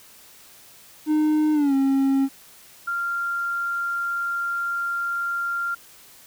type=tone with pitch glide; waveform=triangle; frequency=306.2 to 271.2 Hz; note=D#4 to C#4; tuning=-28 to -38 cents; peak=-15 dBFS; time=1.06-2.29 s; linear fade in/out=50 ms; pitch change=-210 cents; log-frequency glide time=1.53-1.74 s
type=tone; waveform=sine; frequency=1389 Hz; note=F6; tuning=10 cents flat; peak=-23 dBFS; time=2.87-5.75 s; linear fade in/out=10 ms
effects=white hiss -49 dBFS RMS until 6.26 s